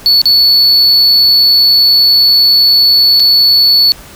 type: tone with dropouts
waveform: triangle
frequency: 4435 Hz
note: C#8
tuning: in tune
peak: -3 dBFS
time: 0.06-3.92 s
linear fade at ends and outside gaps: 0 ms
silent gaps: 0.216-0.256 / 3.197-3.201 s
effects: pink hiss -34 dBFS RMS until 4.15 s